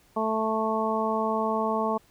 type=harmonic tone; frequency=220 Hz; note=A3; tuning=in tune; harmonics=1 / 2 / 3 / 4 / 5; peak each=-30 / -30 / -30 / -30 / -30 dBFS; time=0.16-1.98 s; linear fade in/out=10 ms; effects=pink hiss -61 dBFS RMS until 2.1 s